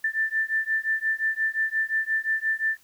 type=beating tone pair; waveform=sine; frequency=1770 / 1775.7 Hz; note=A6 / A6; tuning=+10 / +15 cents; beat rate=5.7 Hz; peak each=-26 dBFS; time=0.04-2.77 s; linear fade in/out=5 ms; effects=white hiss -59 dBFS RMS until 2.83 s